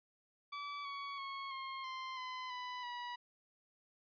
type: tone with pitch steps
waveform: sawtooth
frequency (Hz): 1151 / 1123.4 / 1096.5 / 1070.2 / 1044.6 / 1019.5 / 995.1 / 971.2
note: D6 / C#6 / C#6 / C6 / C6 / C6 / B5 / B5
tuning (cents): -35 / +23 / -19 / +39 / -3 / -45 / +13 / -29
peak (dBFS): -38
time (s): 0.52-3.16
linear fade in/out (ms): 10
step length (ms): 330
effects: resampled to 11025 Hz